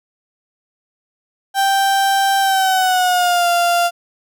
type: tone with pitch glide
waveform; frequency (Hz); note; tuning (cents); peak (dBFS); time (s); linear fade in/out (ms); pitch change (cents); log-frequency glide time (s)
35% pulse; 784 to 694.4; G5 to F5; 0 to -10; -11; 1.54-3.91; 50; -210; 2.4-3.48
effects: none